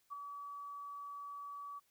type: tone with ADSR envelope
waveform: sine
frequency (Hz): 1143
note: D6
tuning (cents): -47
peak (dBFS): -39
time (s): 0.1-1.8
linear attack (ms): 30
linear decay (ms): 7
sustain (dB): -5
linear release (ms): 21
effects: white hiss -75 dBFS RMS until 1.9 s